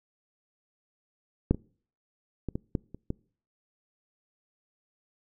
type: clicks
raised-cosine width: 3 ms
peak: -8 / -21 / -19 / -18 / -14 / -28 / -17 dBFS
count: 7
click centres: 1.51 / 1.546 / 2.487 / 2.555 / 2.752 / 2.946 / 3.104 s
effects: noise-tail reverb RT60 0.5 s tail -26 dB re dry